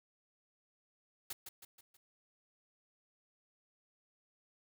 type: noise with echo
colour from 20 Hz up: white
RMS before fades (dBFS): -42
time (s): 1.3-1.33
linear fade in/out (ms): 5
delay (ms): 160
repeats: 4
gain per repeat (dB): -6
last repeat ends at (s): 1.97
effects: none